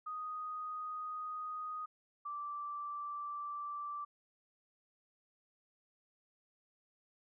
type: tone pair in turn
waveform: sine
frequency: 1244.5 / 1169.2 Hz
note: D#6 / D6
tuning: 0 / -8 cents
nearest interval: minor second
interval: 108 cents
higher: first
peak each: -39 / -39 dBFS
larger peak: neither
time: 0.06-1.86 / 2.25-4.05 s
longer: neither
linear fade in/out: 10 ms
effects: none